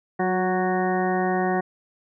harmonic tone with a mistuned harmonic, 185 Hz, F#3, in tune, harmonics 1 / 2 / 3 / 4 / 5 / 6 / 8 / 9 / 10, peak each -26 / -25 / -33 / -25 / -37 / -34 / -36 / -41 / -32 dBFS, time 0.19-1.61 s, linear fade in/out 10 ms, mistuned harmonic 2, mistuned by -23 cents, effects none

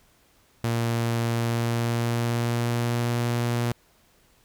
sawtooth tone with pitch glide, 116.54 to 119.26 Hz, A#2 to A#2, 0 to +40 cents, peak -19 dBFS, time 0.64-3.72 s, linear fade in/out 0 ms, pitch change +40 cents, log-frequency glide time 1.29-3.07 s, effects pink hiss -61 dBFS RMS until 4.44 s

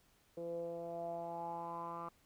10% pulse tone with low-pass filter sweep, 169.3 Hz, E3, 46 cents sharp, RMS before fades -43 dBFS, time 0.37-2.09 s, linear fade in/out 5 ms, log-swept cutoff 460 to 1200 Hz, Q 6.3, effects pink hiss -71 dBFS RMS until 2.25 s

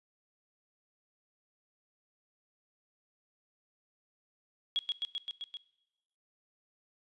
sine tone with echo, 3322 Hz, G#7, in tune, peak -27 dBFS, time 4.76-4.79 s, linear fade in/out 0 ms, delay 130 ms, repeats 6, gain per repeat -2 dB, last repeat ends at 5.57 s, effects noise-tail reverb RT60 0.9 s tail -19 dB re dry + resampled to 24000 Hz

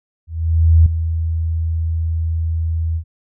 sine tone with ADSR envelope, 81.6 Hz, E2, 17 cents flat, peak -5 dBFS, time 0.27-3.04 s, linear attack 590 ms, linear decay 4 ms, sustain -11 dB, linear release 80 ms, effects none

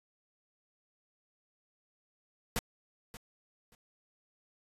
pink noise with echo, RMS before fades -32 dBFS, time 2.56-2.59 s, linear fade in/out 0 ms, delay 580 ms, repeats 2, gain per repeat -15 dB, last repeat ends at 3.75 s, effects resampled to 32000 Hz

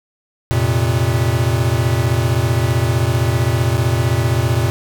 square chord, F suspended fourth, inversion none, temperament equal with one note detuned, 87.31 / 115.34 / 130.81 Hz, F2 / Bb2 / C3, 0 / -18 / 0 cents, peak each -21 / -17 / -20 dBFS, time 0.51-4.7 s, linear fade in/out 0 ms, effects none

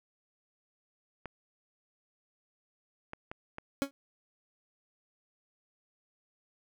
clicks, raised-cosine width 0.5 ms, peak -25 dBFS, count 4, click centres 1.257 / 3.134 / 3.315 / 3.584 s
30% pulse tone with exponential decay, 277.2 Hz, C#4, in tune, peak -21 dBFS, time 3.82-3.91 s, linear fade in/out 0 ms, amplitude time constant 19 ms
effects none

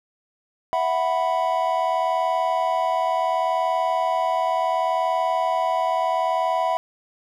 triangle chord, E suspended second, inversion none, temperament equal, 659.3 / 740 / 987.8 Hz, E5 / F#5 / B5, 0 / 0 / 0 cents, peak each -22 dBFS, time 0.73-6.77 s, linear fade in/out 0 ms, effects none

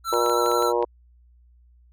square tone with vibrato, 1338 Hz, E6, 25 cents sharp, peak -25 dBFS, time 0.04-0.73 s, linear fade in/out 50 ms, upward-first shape triangle, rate 12 Hz, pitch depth 31 cents each way
harmonic tone, 119.1 Hz, A#2, 38 cents sharp, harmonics 3 / 4 / 5 / 6 / 7 / 8 / 9, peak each -26 / -23 / -28 / -36 / -32 / -27 / -37 dBFS, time 0.12-0.85 s, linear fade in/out 10 ms
clicks, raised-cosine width 0.3 ms, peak -22 dBFS, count 7, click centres 0.138 / 0.262 / 0.297 / 0.461 / 0.516 / 0.624 / 0.826 s
effects added 60 Hz sine -52 dBFS peak until 1.92 s

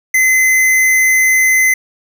square tone, 2046 Hz, C7, 39 cents flat, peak -9 dBFS, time 0.14-1.74 s, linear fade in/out 5 ms, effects none

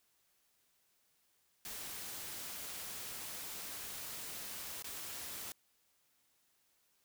white noise with dropouts, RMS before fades -45 dBFS, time 1.65-5.52 s, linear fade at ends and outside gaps 1 ms, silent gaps 4.824-4.843 s, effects white hiss -75 dBFS RMS until 7.04 s

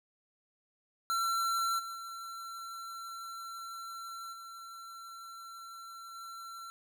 square tone with level steps, 1353 Hz, E6, 45 cents sharp, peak -30 / -40 / -42 / -46 / -44 dBFS, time 1.1-6.7 s, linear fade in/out 0 ms, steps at 1.78 / 1.94 / 4.32 / 6.14 s, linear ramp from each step 20 ms, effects none

